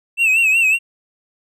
triangle tone with vibrato, 2637 Hz, E7, in tune, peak -10 dBFS, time 0.17-0.79 s, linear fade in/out 50 ms, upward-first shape sine, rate 5.4 Hz, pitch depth 80 cents each way, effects none

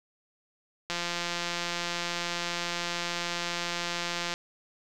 click train, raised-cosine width 0.2 ms, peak -14 dBFS, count 596, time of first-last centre 0.9-4.339 s, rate 173 Hz, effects none

